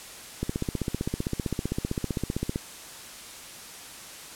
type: click train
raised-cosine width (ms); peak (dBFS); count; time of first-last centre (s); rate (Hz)
3; -14; 34; 0.43-2.559; 15.5
effects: white hiss -43 dBFS RMS until 4.35 s + low-pass 11000 Hz 12 dB/octave